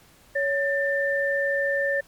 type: tone pair together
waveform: sine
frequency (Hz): 558.2 / 1787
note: C#5 / A6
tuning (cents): +12 / +26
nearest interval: octave + minor sixth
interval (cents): 2014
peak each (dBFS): -24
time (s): 0.35-2.01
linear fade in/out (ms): 10
effects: pink hiss -55 dBFS RMS until 2.07 s + MP3 96 kbps